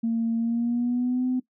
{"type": "tone with pitch glide", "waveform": "sine", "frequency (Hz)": [228.8, 253.9], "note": ["A#3", "B3"], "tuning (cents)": [-32, 48], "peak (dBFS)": -21, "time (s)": [0.03, 1.4], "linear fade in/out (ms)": 10, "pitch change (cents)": 180, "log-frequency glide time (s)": [0.37, 1.26], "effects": ["noise-tail reverb RT60 0.1 s tail -18 dB re dry", "tanh soft clip ceiling -17 dBFS"]}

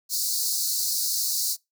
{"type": "high-pass noise", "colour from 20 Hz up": "pink", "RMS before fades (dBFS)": -26, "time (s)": [0.09, 1.57], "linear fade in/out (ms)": 50, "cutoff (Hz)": 4100, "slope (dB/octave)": 96, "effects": ["noise-tail reverb RT60 0.2 s tail -24 dB re dry"]}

